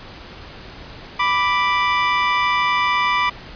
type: tone pair together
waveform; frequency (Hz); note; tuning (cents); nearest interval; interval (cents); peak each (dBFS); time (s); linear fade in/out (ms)
25% pulse; 987.8 / 1174.7; B5 / D6; 0 / 0; minor third; 300; -15; 1.19-3.3; 10
effects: pink hiss -38 dBFS RMS until 3.55 s + resampled to 11025 Hz